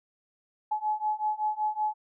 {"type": "beating tone pair", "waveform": "sine", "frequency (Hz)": [850, 855.3], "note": ["G#5", "A5"], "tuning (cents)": [40, -49], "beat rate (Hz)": 5.3, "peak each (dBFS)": [-30, -29], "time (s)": [0.71, 1.94], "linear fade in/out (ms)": 10, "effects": []}